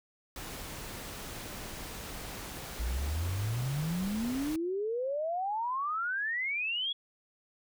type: noise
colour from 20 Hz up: pink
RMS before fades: -42 dBFS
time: 0.36-4.56 s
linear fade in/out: 2 ms
type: exponential sweep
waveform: sine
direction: up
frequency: 55 to 3400 Hz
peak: -30 dBFS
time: 2.79-6.93 s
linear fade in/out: 10 ms
effects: none